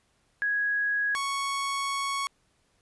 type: tone pair in turn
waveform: sine / sawtooth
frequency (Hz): 1661.2 / 1108.7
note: G#6 / C#6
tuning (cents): 0 / 0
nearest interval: perfect fifth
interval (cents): 700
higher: first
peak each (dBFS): -24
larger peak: neither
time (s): 0.42-1.15 / 1.15-2.27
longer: second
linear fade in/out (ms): 0
effects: pink hiss -69 dBFS RMS until 2.81 s + resampled to 24000 Hz